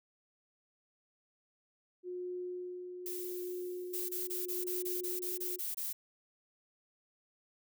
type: tone with tremolo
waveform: sine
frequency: 360.4 Hz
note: F#4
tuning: 45 cents flat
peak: -37 dBFS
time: 2.03-5.6 s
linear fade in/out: 50 ms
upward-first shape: sine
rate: 0.81 Hz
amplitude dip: 45%
type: noise with exponential decay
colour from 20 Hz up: violet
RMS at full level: -40 dBFS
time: 3.06-4.77 s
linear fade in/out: 1 ms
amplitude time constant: 370 ms
type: noise bursts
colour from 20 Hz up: violet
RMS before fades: -38 dBFS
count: 11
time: 3.93-5.93 s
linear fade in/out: 10 ms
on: 160 ms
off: 24 ms
effects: none